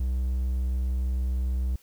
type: tone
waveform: triangle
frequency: 63.4 Hz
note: B1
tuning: 46 cents sharp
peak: -22 dBFS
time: 0-1.76 s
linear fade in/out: 5 ms
effects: white hiss -60 dBFS RMS until 1.82 s